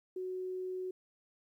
sine tone, 370 Hz, F#4, in tune, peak -36 dBFS, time 0.16-0.91 s, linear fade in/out 5 ms, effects 12-bit

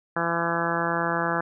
harmonic tone, 168.7 Hz, E3, 40 cents sharp, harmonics 1 / 2 / 3 / 4 / 5 / 6 / 7 / 8 / 9 / 10, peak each -32 / -32 / -32 / -32 / -32 / -32 / -32 / -32 / -32 / -32 dBFS, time 0.16-1.41 s, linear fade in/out 5 ms, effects none

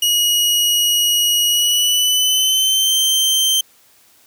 sawtooth tone with pitch glide, 2900 to 3126 Hz, F#7 to G7, -35 to -6 cents, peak -10 dBFS, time 0.02-3.61 s, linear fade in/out 5 ms, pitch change +129 cents, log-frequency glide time 1.49-2.95 s, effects white hiss -52 dBFS RMS until 4.26 s + high-pass 60 Hz 12 dB/octave

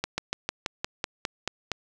slowing click train, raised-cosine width 0.2 ms, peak -10 dBFS, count 10, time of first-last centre 0.04-1.717 s, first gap 140 ms, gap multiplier 1.07, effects none

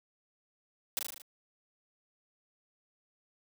white noise with echo, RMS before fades -32 dBFS, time 0.97-0.99 s, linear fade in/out 0 ms, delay 38 ms, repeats 6, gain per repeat -3 dB, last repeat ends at 1.218 s, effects high-pass 200 Hz 12 dB/octave

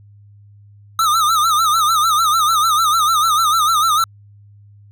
square tone with vibrato, 1271 Hz, D#6, 36 cents sharp, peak -13 dBFS, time 0.99-4.04 s, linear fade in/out 2 ms, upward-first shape sine, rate 6.7 Hz, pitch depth 110 cents each way, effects added 102 Hz sine -42 dBFS peak until 4.91 s

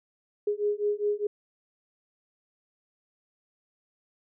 sine beating tone pair, 412.1 / 417 Hz, G#4 / G#4, -13 / +7 cents, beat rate 4.9 Hz, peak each -28 dBFS, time 0.47-1.27 s, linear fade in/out 5 ms, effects none

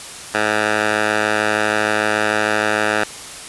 10% pulse tone with band-pass filter, 106.6 Hz, G#2, 46 cents sharp, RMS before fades -18 dBFS, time 0.34-3.04 s, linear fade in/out 5 ms, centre 1500 Hz, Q 1.1, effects white hiss -33 dBFS RMS until 3.48 s + resampled to 24000 Hz

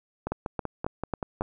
two click trains, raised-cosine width 1 ms, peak -16 / -14 dBFS, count 7 / 5, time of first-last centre 0.27-1.419 / 0.32-1.41 s, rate 5.22 / 3.67 Hz, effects none

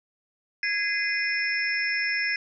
sine tone cluster, 1659 / 2052 / 2462 / 5290 Hz, G#6 / C7 / D#7 / E8, -2 / -34 / -19 / +5 cents, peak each -29 / -27 / -31 / -33 dBFS, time 0.63-2.36 s, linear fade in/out 2 ms, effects none

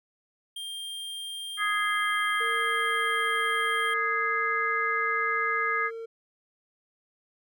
square tone, 3194 Hz, G7, 32 cents sharp, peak -35 dBFS, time 0.56-3.94 s, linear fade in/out 5 ms
harmonic tone, 415.3 Hz, G#4, in tune, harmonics 3 / 4 / 5, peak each -28 / -29 / -30 dBFS, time 1.57-5.91 s, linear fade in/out 50 ms
triangle tone with pitch glide, 460 to 455.2 Hz, A#4 to A#4, -23 to -41 cents, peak -33 dBFS, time 2.4-6.06 s, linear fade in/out 10 ms, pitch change -18 cents, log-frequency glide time 2.61-3.3 s
effects none

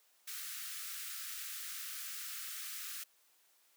white high-pass noise, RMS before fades -44 dBFS, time 0.27-3.04 s, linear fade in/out 10 ms, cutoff 1200 Hz, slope 96 dB/octave, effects white hiss -70 dBFS RMS until 3.76 s + high-pass 400 Hz 12 dB/octave

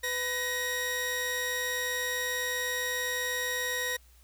sawtooth tone pair together, 500 / 1887.7 Hz, B4 / A#6, +21 / +21 cents, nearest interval octave + major seventh, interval 2300 cents, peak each -32 / -27 dBFS, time 0.03-3.97 s, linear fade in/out 10 ms, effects added 60 Hz sine -56 dBFS peak until 4.23 s + white hiss -63 dBFS RMS until 4.23 s

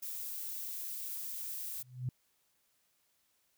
violet noise, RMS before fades -41 dBFS, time 0.02-1.83 s, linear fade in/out 10 ms
sine tone with exponential growth, 126.1 Hz, B2, 36 cents sharp, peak -30 dBFS, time 1.77-2.09 s, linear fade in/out 2 ms, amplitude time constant 69 ms
effects white hiss -75 dBFS RMS until 3.57 s

